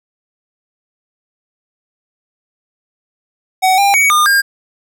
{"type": "tone with pitch steps", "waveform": "square", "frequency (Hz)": [751, 800, 2252, 1213, 1611], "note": ["F#5", "G5", "C#7", "D#6", "G6"], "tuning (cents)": [26, 35, 27, -44, 47], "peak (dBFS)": -9, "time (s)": [3.62, 4.42], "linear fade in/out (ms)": 20, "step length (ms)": 160, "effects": []}